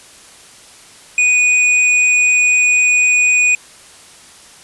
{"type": "tone", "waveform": "square", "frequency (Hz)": 2474, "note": "D#7", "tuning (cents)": -10, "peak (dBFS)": -10, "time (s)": [1.18, 3.55], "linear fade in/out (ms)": 2, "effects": ["white hiss -41 dBFS RMS until 4.63 s", "resampled to 24000 Hz"]}